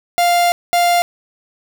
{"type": "tone bursts at uneven times", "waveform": "45% pulse", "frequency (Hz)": 698.5, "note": "F5", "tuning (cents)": 0, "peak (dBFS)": -11, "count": 2, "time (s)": [[0.18, 0.52], [0.73, 1.02]], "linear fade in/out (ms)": 0, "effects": []}